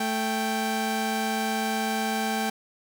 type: tone pair together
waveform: sawtooth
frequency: 220 / 784 Hz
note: A3 / G5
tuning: 0 / 0 cents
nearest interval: octave + minor seventh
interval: 2200 cents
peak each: -24 dBFS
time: 0-2.5 s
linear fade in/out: 5 ms
effects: none